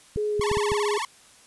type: clicks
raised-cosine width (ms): 5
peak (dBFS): -18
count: 5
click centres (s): 0.161 / 0.396 / 0.515 / 0.571 / 0.719
type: tone with pitch glide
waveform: sine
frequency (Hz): 421.2 to 414.9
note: G#4 to G#4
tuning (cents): +24 to -2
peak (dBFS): -23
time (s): 0.17-0.98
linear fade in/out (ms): 5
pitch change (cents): -26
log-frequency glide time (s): 0.28-0.4
type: tone with vibrato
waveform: sawtooth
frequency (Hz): 987.8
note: B5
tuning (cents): 0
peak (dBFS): -23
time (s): 0.41-1.05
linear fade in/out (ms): 2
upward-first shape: sine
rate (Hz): 18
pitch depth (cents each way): 240
effects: white hiss -53 dBFS RMS until 1.46 s + resampled to 24000 Hz